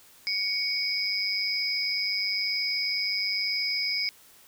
sine tone cluster, 2233 / 4919 / 5120 Hz, C#7 / D#8 / D#8, +12 / -21 / +49 cents, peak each -30 dBFS, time 0.27-4.09 s, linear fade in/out 0 ms, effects white hiss -55 dBFS RMS until 4.47 s

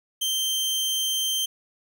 sawtooth tone, 3136 Hz, G7, in tune, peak -20 dBFS, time 0.21-1.46 s, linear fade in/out 10 ms, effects none

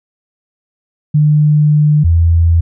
sine tone pair in turn, 150.1 / 83.71 Hz, D3 / E2, +38 / +27 cents, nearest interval minor seventh, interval 1011 cents, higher first, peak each -6 dBFS, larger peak neither, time 1.14-2.04 / 2.04-2.61 s, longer first, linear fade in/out 10 ms, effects none

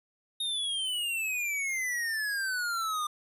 square exponential sweep, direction down, 3729 to 1200 Hz, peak -30 dBFS, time 0.4-3.07 s, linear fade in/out 5 ms, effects resampled to 32000 Hz

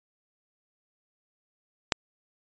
click, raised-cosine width 0.2 ms, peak -4 dBFS, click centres 1.922 s, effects resampled to 16000 Hz

